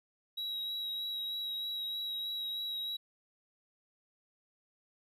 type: tone with vibrato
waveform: triangle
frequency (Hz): 3858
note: B7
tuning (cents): -41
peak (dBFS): -34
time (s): 0.37-2.97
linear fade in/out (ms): 10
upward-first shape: sine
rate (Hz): 3.2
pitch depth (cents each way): 14
effects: none